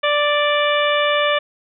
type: harmonic tone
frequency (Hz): 587.3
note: D5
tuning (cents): 0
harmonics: 1 / 2 / 3 / 4 / 5 / 6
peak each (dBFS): -18 / -21 / -23 / -24 / -25 / -26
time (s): 0.03-1.39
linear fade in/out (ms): 10
effects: none